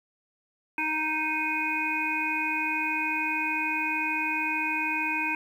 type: harmonic tone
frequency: 311.1 Hz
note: D#4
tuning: in tune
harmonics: 1 / 3 / 5 / 7 / 8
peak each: -35 / -32 / -35 / -35 / -28 dBFS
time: 0.78-5.35 s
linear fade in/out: 2 ms
effects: 9-bit